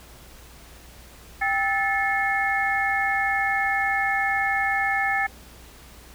sine tone cluster, 789 / 1303 / 1749 / 2168 Hz, G5 / E6 / A6 / C#7, +11 / -20 / -11 / -39 cents, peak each -25 / -33 / -24 / -27 dBFS, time 1.41-5.27 s, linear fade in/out 10 ms, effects added 60 Hz sine -48 dBFS peak until 6.14 s + pink hiss -48 dBFS RMS until 6.14 s

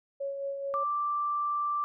sine tone with tremolo, 554.4 Hz, C#5, in tune, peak -30 dBFS, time 0.2-0.84 s, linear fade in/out 10 ms, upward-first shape sine, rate 4.6 Hz, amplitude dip 40%
sine tone, 1174.7 Hz, D6, in tune, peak -27 dBFS, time 0.74-1.84 s, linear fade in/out 0 ms
effects none

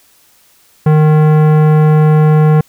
sine tone with tanh clipping, 153.8 Hz, D#3, 20 cents flat, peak -7 dBFS, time 0.86-2.61 s, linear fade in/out 5 ms, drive 17 dB, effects white hiss -49 dBFS RMS until 2.68 s

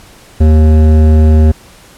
sine tone with hard clipping, 77.78 Hz, D#2, in tune, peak -5 dBFS, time 0.4-1.52 s, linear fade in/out 10 ms, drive 13 dB, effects pink hiss -39 dBFS RMS until 1.97 s + low-pass 12000 Hz 12 dB/octave

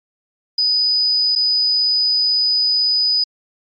sine tone with dropouts, 4979 Hz, D#8, in tune, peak -13 dBFS, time 0.58-3.24 s, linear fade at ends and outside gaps 5 ms, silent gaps 1.353-1.359 s, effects MP3 32 kbps

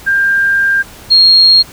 sine tone pair in turn, 1595 / 4258 Hz, G6 / C8, +30 / +30 cents, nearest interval octave + perfect fourth, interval 1700 cents, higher second, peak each -8 / -3 dBFS, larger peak second, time 0.06-0.83 / 1.1-1.63 s, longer first, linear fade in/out 20 ms, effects pink hiss -35 dBFS RMS until 1.72 s

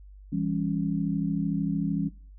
sine chord, C# diminished, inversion first, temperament just, 166.31 / 199.57 / 277.2 Hz, E3 / G3 / C#4, +16 / +31 / 0 cents, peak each -29 / -30 / -30 dBFS, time 0.32-2.09 s, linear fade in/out 10 ms, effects noise-tail reverb RT60 0.4 s tail -18 dB re dry + added 49 Hz sine -45 dBFS peak until 2.38 s

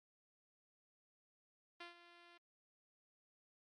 5% pulse tone with ADSR envelope, 345.7 Hz, F4, 18 cents flat, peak -36 dBFS, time 1.8-2.38 s, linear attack 7 ms, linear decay 130 ms, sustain -13 dB, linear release 9 ms, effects low-pass 4000 Hz 12 dB/octave + MP3 48 kbps

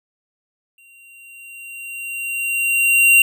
square tone with exponential growth, 2761 Hz, F7, 20 cents flat, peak -8 dBFS, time 0.78-3.22 s, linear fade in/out 2 ms, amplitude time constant 530 ms, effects none

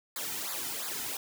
white noise with flanger, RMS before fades -36 dBFS, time 0.16-1.17 s, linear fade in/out 2 ms, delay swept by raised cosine 0.34 to 1.84 ms, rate 2.9 Hz, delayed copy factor -0.95, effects none

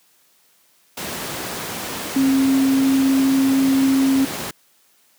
sine tone in noise, 268.6 Hz, C4, 46 cents sharp, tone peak -13 dBFS, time 2.16-4.25 s, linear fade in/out 5 ms, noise pink, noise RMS -27 dBFS, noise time 0.97-4.51 s, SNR +11 dB, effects white hiss -58 dBFS RMS until 5.18 s + high-pass 150 Hz 12 dB/octave

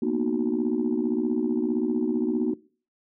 sine chord, B major seventh, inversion third, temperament just, 231.5 / 246.9 / 308.7 / 370.4 Hz, A#3 / B3 / D#4 / F#4, -12 / 0 / -14 / +2 cents, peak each -27 dBFS, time 0.02-2.54 s, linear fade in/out 5 ms, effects noise-tail reverb RT60 0.4 s tail -21 dB re dry + tanh soft clip ceiling -15 dBFS

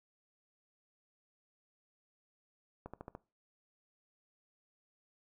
accelerating click train, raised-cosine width 1 ms, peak -30 dBFS, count 5, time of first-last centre 2.86-3.151 s, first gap 76 ms, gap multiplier 0.97, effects noise-tail reverb RT60 0.3 s tail -20 dB re dry

